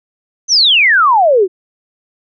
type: exponential sweep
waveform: sine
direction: down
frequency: 6290 to 349.2 Hz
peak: -6 dBFS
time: 0.48-1.48 s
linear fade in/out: 50 ms
effects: none